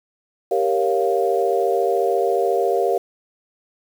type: chord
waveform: sine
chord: G half-diminished seventh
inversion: none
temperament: equal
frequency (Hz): 392 / 466.2 / 554.4 / 698.5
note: G4 / Bb4 / Db5 / F5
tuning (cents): 0 / 0 / 0 / 0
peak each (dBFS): -21 / -21 / -24 / -22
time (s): 0.51-2.98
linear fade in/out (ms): 5
effects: 7-bit